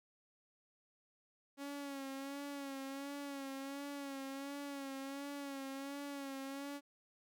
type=tone with vibrato; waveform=sawtooth; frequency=277.2 Hz; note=C#4; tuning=in tune; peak=-39 dBFS; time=1.57-6.81 s; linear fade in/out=50 ms; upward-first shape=sine; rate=1.4 Hz; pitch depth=47 cents each way; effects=none